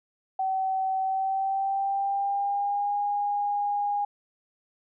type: tone with pitch glide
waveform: sine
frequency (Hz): 763 to 817.8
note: G5 to G#5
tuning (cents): -47 to -27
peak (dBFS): -24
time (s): 0.39-4.05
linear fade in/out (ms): 5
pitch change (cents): +120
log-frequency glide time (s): 1.01-2.95
effects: none